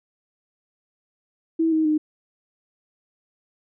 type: tone with pitch steps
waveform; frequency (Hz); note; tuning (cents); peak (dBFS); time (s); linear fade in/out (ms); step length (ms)
sine; 325.5 / 315.9 / 306.5; E4 / D#4 / D#4; -22 / +26 / -26; -17; 1.59-1.98; 10; 130
effects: none